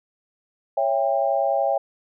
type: chord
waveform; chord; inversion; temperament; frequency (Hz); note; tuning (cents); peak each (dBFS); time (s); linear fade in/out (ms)
sine; C# diminished; none; just; 554.4 / 665.2 / 798.3; C#5 / E5 / G5; 0 / +16 / +31; -23; 0.77-1.78; 5
effects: none